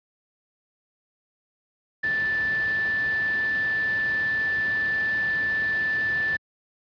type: tone in noise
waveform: sine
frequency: 1760 Hz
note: A6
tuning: in tune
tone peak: -22 dBFS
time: 2.03-6.37 s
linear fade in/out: 10 ms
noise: pink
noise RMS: -38 dBFS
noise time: 2.03-6.37 s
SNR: +13 dB
effects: high-pass 80 Hz 12 dB/octave + resampled to 11025 Hz